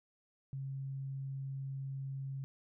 sine tone, 135.7 Hz, C#3, 36 cents flat, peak -38 dBFS, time 0.53-2.44 s, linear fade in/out 0 ms, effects none

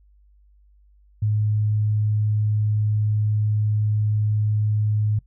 sine tone, 106.2 Hz, G#2, 39 cents sharp, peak -18 dBFS, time 1.22-5.19 s, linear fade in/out 5 ms, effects noise-tail reverb RT60 0.1 s tail -22 dB re dry + added 50 Hz sine -52 dBFS peak until 5.26 s

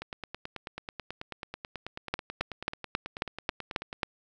two click trains, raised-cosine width 0.3 ms, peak -11 / -21 dBFS, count 8 / 37, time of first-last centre 2.14-4.032 / 0.02-3.929 s, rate 3.7 / 9.21 Hz, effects none

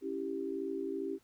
sine chord, C# diminished, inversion none, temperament equal, 277.2 / 329.6 / 392 Hz, C#4 / E4 / G4, 0 / 0 / 0 cents, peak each -40 / -40 / -37 dBFS, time 0.01-1.19 s, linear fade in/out 50 ms, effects pink hiss -70 dBFS RMS until 1.23 s

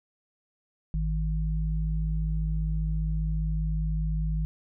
sine tone pair together, 52.46 / 157.7 Hz, G#1 / D#3, +18 / +24 cents, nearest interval octave + perfect fifth, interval 1906 cents, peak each -26 / -30 dBFS, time 0.94-4.45 s, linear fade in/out 0 ms, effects none

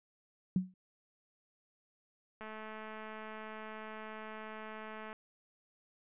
sine tone with exponential decay, 185 Hz, F#3, in tune, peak -24 dBFS, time 0.56-0.74 s, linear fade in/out 2 ms, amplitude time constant 37 ms
click train, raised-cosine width 0.5 ms, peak -32 dBFS, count 591, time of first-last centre 2.41-5.129 s, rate 217 Hz
effects resampled to 8000 Hz

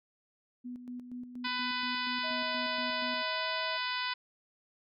sine tone with tremolo, 246.9 Hz, B3, in tune, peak -38 dBFS, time 0.64-3.23 s, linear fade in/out 20 ms, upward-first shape square, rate 4.2 Hz, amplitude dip 55%
harmonic tone, 499.2 Hz, B4, 19 cents sharp, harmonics 2 / 3 / 4 / 5 / 6 / 7 / 8 / 9 / 10, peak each -37 / -39 / -40 / -41 / -42 / -42 / -43 / -44 / -44 dBFS, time 1.44-4.14 s, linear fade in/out 10 ms
sine tone with pitch glide, 636 to 641.9 Hz, D#5 to E5, +38 to -46 cents, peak -39 dBFS, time 2.23-3.78 s, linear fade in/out 20 ms, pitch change +16 cents, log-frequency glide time 3.31-3.49 s
effects none

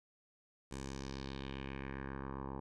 10% pulse tone with low-pass filter sweep, 67.5 Hz, C#2, 45 cents flat, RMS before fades -44 dBFS, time 0.71-2.6 s, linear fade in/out 5 ms, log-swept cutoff 8500 to 860 Hz, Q 2.4, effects none

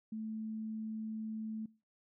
sine tone, 219 Hz, A3, 8 cents flat, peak -38 dBFS, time 0.12-1.66 s, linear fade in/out 5 ms, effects noise-tail reverb RT60 0.4 s tail -24 dB re dry

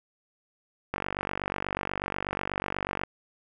click train, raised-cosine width 0.5 ms, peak -14 dBFS, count 102, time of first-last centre 0.94-3.035 s, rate 48.2 Hz, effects none

